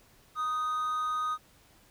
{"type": "tone with amplitude modulation", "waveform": "triangle", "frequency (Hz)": 1244.5, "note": "D#6", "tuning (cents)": 0, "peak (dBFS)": -25, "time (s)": [0.35, 1.38], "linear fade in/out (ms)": 50, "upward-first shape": "sine", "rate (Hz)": 284, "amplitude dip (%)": 35, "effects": ["pink hiss -61 dBFS RMS until 1.9 s"]}